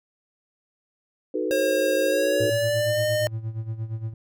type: chord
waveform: sine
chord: B dominant seventh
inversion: first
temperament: equal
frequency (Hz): 311.1 / 370 / 440 / 493.9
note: D#4 / F#4 / A4 / B4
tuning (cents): 0 / 0 / 0 / 0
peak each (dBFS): -29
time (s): 1.34-2.5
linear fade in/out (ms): 5
type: tone with pitch glide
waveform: square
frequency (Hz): 539 to 608.5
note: C#5 to D#5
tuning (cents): -49 to -39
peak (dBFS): -22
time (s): 1.51-3.27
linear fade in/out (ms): 0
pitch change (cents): +210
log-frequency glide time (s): 2.05-3.03
type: tone with tremolo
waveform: triangle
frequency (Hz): 111.4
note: A2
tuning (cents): +22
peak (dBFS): -23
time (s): 2.4-4.14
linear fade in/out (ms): 5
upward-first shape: sine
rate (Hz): 8.6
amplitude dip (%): 75
effects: none